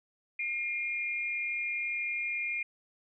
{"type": "tone pair together", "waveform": "sine", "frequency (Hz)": [2127, 2415], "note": ["C7", "D7"], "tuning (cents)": [28, 48], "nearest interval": "major second", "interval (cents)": 220, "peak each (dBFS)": [-36, -32], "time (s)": [0.39, 2.63], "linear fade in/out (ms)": 5, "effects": []}